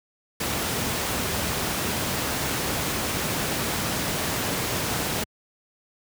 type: noise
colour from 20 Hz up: pink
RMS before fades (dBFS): -26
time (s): 0.4-5.24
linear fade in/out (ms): 5
effects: high-pass 80 Hz 12 dB/octave